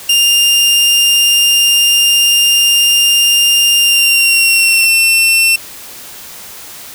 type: tone with pitch glide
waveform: sawtooth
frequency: 2803 to 2700 Hz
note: F7 to E7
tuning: +6 to +41 cents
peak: -4 dBFS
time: 0.09-5.56 s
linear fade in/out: 5 ms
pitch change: -65 cents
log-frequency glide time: 3.78-4.91 s
effects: white hiss -31 dBFS RMS until 6.94 s